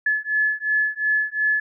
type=beating tone pair; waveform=sine; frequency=1716 / 1718.8 Hz; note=A6 / A6; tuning=-44 / -41 cents; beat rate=2.8 Hz; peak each=-22 dBFS; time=0.06-1.6 s; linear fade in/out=5 ms; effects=none